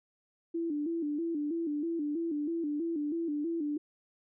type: tone with vibrato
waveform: sine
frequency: 313.8 Hz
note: D#4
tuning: 15 cents sharp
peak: -30 dBFS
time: 0.54-3.78 s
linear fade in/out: 10 ms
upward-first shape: square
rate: 3.1 Hz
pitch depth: 110 cents each way
effects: none